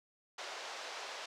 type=band-pass noise; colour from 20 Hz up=pink; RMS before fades=-45 dBFS; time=0.38-1.26 s; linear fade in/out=5 ms; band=510 to 6200 Hz; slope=24 dB/octave; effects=none